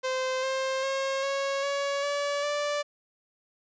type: tone with pitch steps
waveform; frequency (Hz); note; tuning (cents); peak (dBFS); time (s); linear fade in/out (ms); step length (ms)
sawtooth; 518 / 528.6 / 539.4 / 550.4 / 561.6 / 573.1 / 584.8; C5 / C5 / C#5 / C#5 / C#5 / D5 / D5; -17 / +18 / -47 / -12 / +22 / -42 / -7; -23; 0.03-2.83; 20; 400
effects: resampled to 16000 Hz + 10-bit